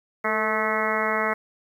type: harmonic tone with a mistuned harmonic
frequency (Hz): 216.5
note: A3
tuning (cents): -28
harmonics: 1 / 2 / 3 / 4 / 5 / 6 / 7 / 8 / 9 / 10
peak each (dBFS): -33 / -30 / -29 / -32 / -30 / -29 / -33 / -34 / -29 / -31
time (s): 0.24-1.34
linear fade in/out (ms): 10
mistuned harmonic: 2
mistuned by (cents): +40
effects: 9-bit